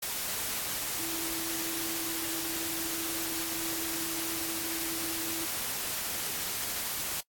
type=tone in noise; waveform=sine; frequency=329.4 Hz; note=E4; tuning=1 cent flat; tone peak=-40 dBFS; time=0.99-5.46 s; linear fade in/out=10 ms; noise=white; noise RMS=-34 dBFS; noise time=0.02-7.21 s; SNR=-9 dB; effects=noise-tail reverb RT60 0.1 s tail -23 dB re dry + AAC 64 kbps